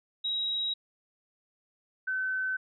sine tone pair in turn, 3831 / 1523.5 Hz, A#7 / G6, +47 / -50 cents, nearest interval octave + major third, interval 1597 cents, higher first, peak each -28 dBFS, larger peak neither, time 0.24-0.74 / 2.07-2.57 s, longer neither, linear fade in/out 10 ms, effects none

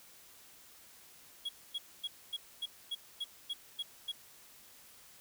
triangle tone bursts, 3321 Hz, G#7, 1 cent flat, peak -33 dBFS, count 10, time 1.45-4.12 s, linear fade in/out 10 ms, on 42 ms, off 250 ms, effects white hiss -58 dBFS RMS until 5.2 s

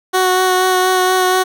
15% pulse tone with vibrato, 370 Hz, F#4, in tune, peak -5 dBFS, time 0.13-1.44 s, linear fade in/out 20 ms, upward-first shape sine, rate 4.2 Hz, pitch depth 13 cents each way, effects none

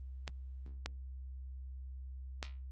clicks, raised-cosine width 0.2 ms, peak -22 / -20 / -20 dBFS, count 3, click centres 0.278 / 0.86 / 2.428 s, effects added 65 Hz sine -43 dBFS peak until 2.71 s + Opus 32 kbps

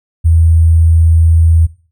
sine tone with sample-and-hold, 81.9 Hz, E2, 11 cents flat, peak -5 dBFS, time 0.24-1.67 s, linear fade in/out 20 ms, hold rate 8820 Hz, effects noise-tail reverb RT60 0.4 s tail -18 dB re dry

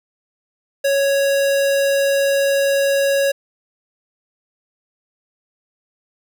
square tone, 554.4 Hz, C#5, in tune, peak -15 dBFS, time 0.84-3.32 s, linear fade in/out 10 ms, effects none

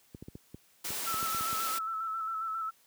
clicks, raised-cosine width 3 ms, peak -30 dBFS, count 11, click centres 0.148 / 0.225 / 0.284 / 0.354 / 0.545 / 0.905 / 1.142 / 1.228 / 1.347 / 1.409 / 1.529 s
white high-pass noise, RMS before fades -36 dBFS, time 0.84-1.79 s, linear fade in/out 10 ms, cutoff 200 Hz, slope 12 dB/octave
sine tone with vibrato, 1318.5 Hz, E6, in tune, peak -32 dBFS, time 1.06-2.71 s, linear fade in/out 20 ms, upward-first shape square, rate 7.4 Hz, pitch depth 27 cents each way
effects white hiss -65 dBFS RMS until 2.86 s + high-pass 60 Hz 12 dB/octave

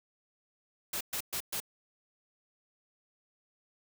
white noise bursts, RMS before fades -35 dBFS, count 4, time 0.93-1.602 s, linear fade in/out 5 ms, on 78 ms, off 120 ms, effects none

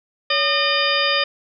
harmonic tone with a mistuned harmonic, 608 Hz, D#5, 40 cents flat, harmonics 1 / 2 / 3 / 4 / 5 / 6 / 8, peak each -24 / -24 / -24 / -24 / -24 / -24 / -24 dBFS, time 0.3-1.24 s, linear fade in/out 5 ms, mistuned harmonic 1, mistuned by -130 cents, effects none

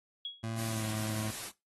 sine tone with exponential decay, 3325 Hz, G#7, 1 cent sharp, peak -33 dBFS, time 0.25-0.49 s, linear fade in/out 2 ms, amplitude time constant 51 ms
25% pulse tone with pitch glide, 113 to 108.46 Hz, A2 to A2, +47 to -24 cents, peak -31 dBFS, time 0.43-1.31 s, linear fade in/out 10 ms, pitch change -71 cents, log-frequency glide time 0.63-0.9 s
white noise, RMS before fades -41 dBFS, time 0.55-1.52 s, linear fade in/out 50 ms
effects noise-tail reverb RT60 0.2 s tail -18 dB re dry + AAC 32 kbps

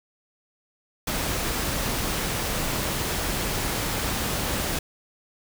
pink noise, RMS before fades -27 dBFS, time 1.07-4.79 s, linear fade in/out 5 ms, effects none

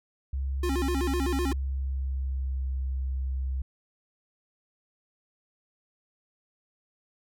sine tone with pitch glide, 67.4 to 65.71 Hz, C#2 to C2, -48 to +8 cents, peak -27 dBFS, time 0.33-3.62 s, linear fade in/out 5 ms, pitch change -44 cents, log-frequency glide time 1.53-2.64 s
square tone with vibrato, 310 Hz, D#4, 6 cents flat, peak -28 dBFS, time 0.63-1.53 s, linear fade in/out 5 ms, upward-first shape square, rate 7.9 Hz, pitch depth 230 cents each way
effects none

